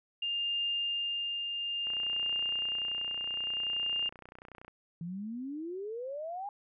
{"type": "tone with tremolo", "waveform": "sine", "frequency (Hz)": 2807, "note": "F7", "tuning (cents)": 8, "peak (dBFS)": -29, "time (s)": [0.22, 4.09], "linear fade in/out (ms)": 5, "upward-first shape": "triangle", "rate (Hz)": 0.59, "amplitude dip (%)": 40}
{"type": "click train", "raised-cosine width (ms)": 0.5, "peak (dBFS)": -33, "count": 87, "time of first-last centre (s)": [1.87, 4.68], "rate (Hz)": 30.6}
{"type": "exponential sweep", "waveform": "sine", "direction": "up", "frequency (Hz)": [163.5, 830.6], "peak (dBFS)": -36, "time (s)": [5.01, 6.49], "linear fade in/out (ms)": 2}
{"effects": []}